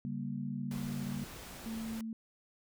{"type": "chord", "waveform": "sine", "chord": "G diminished", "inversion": "second", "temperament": "just", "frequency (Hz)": [141.12, 196, 235.2], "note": ["Db3", "G3", "Bb3"], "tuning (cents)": [31, 0, 16], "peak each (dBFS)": [-40, -40, -39], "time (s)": [0.05, 1.24], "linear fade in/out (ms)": 0}
{"type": "noise", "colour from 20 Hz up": "pink", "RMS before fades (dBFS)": -48, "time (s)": [0.71, 2.01], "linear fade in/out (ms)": 2}
{"type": "tone", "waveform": "sine", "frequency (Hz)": 223.7, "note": "A3", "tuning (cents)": 29, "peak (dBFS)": -37, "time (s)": [1.66, 2.13], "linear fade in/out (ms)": 2}
{"effects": []}